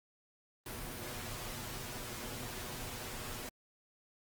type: noise with comb filter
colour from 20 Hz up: pink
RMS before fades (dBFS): -43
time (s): 0.66-3.49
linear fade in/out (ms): 2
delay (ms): 8.2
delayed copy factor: +0.55
effects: Opus 32 kbps